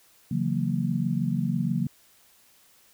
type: chord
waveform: sine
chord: F# dominant seventh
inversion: second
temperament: just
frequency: 138.75 / 166.5 / 185 / 231.2 Hz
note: C#3 / E3 / F#3 / A#3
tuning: +2 / +18 / 0 / -14 cents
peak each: -29 dBFS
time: 0.31-1.87 s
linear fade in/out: 5 ms
effects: white hiss -59 dBFS RMS until 2.93 s